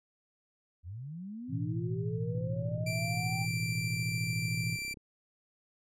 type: linear sweep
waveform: sine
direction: up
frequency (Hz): 76.8 to 795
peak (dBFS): -39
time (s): 0.83-3.47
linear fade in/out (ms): 50
type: chord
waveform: sine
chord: A suspended second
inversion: none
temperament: equal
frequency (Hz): 110 / 123.47 / 164.81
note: A2 / B2 / E3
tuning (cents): 0 / 0 / 0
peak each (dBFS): -36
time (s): 1.48-4.78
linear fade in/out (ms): 50
type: click train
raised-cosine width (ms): 3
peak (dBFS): -38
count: 87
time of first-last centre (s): 2.35-4.972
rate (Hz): 32.8
type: tone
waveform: sawtooth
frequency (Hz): 2349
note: D7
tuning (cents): 0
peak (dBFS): -32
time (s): 2.86-4.94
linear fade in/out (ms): 10
effects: low-pass 12000 Hz 12 dB/octave